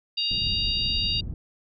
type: harmonic tone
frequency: 940 Hz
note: A#5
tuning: 14 cents sharp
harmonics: 3 / 4 / 5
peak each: -28 / -28 / -28 dBFS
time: 0.17-1.21 s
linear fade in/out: 10 ms
type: low-pass noise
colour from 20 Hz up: pink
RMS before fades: -32 dBFS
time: 0.31-1.34 s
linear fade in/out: 2 ms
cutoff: 150 Hz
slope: 12 dB/octave
effects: none